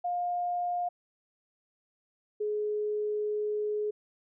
sine tone pair in turn, 708 / 421 Hz, F5 / G#4, +23 / +24 cents, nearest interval major sixth, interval 899 cents, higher first, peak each -28 dBFS, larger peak neither, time 0.04-0.89 / 2.4-3.91 s, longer second, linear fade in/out 10 ms, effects none

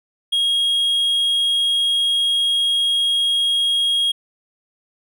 triangle tone, 3275 Hz, G#7, 25 cents flat, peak -14 dBFS, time 0.32-4.12 s, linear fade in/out 10 ms, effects none

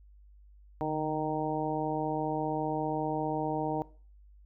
harmonic tone with a mistuned harmonic, 154.9 Hz, D#3, 7 cents flat, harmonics 1 / 2 / 3 / 4 / 5 / 6, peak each -38 / -35 / -36 / -37 / -35 / -38 dBFS, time 0.81-3.82 s, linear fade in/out 0 ms, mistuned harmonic 1, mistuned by -56 cents, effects noise-tail reverb RT60 0.4 s tail -19 dB re dry + added 50 Hz sine -53 dBFS peak until 4.45 s

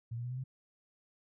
sine tone with pitch steps, 115.8 / 119.47 / 123.25 / 127.16 / 131.19 Hz, A#2 / A#2 / B2 / C3 / C3, -11 / +43 / -3 / -49 / +5 cents, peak -36 dBFS, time 0.11-0.44 s, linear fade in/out 10 ms, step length 66 ms, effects none

